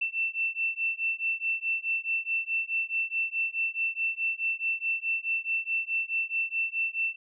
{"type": "beating tone pair", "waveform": "sine", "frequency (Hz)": [2678, 2682.7], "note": ["E7", "E7"], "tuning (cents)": [27, 30], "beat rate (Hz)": 4.7, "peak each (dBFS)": -30, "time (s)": [0.01, 7.16], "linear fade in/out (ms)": 10, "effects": []}